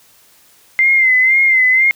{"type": "tone with vibrato", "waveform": "sine", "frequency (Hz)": 2078, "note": "C7", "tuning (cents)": -12, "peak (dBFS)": -8, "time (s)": [0.79, 1.91], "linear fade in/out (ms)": 0, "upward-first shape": "sine", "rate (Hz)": 2, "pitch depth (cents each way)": 56, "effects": ["white hiss -49 dBFS RMS until 1.95 s"]}